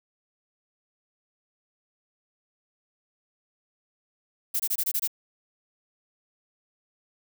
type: noise bursts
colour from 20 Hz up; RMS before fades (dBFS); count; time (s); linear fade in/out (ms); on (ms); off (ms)
violet; -26; 7; 4.54-5.077; 10; 57; 23
effects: none